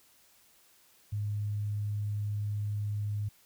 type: tone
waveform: sine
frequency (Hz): 103.83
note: G#2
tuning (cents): 0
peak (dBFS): -30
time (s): 1.12-3.29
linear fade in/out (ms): 10
effects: white hiss -63 dBFS RMS until 3.45 s